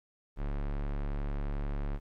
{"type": "tone", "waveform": "square", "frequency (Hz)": 35.62, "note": "C#1", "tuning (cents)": 48, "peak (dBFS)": -32, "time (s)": [0.36, 2], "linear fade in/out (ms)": 50, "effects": ["low-pass 2000 Hz 12 dB/octave", "11-bit"]}